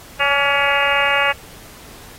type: harmonic tone with a mistuned harmonic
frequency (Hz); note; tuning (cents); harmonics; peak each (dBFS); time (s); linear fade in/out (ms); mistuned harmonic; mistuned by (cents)
281.3; C#4; +26; 2 / 3 / 4 / 5 / 6 / 7 / 8 / 9 / 10; -23 / -23 / -23 / -23 / -23 / -23 / -23 / -23 / -23; 0.19-1.33; 20; 4; +22
effects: pink hiss -41 dBFS RMS until 2.18 s + AAC 48 kbps